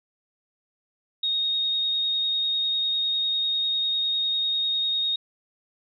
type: tone with vibrato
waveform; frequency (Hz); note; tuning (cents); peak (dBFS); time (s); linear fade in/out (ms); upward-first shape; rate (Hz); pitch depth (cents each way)
sine; 3729; A#7; 0; -22; 1.23-5.16; 5; sine; 10; 11
effects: none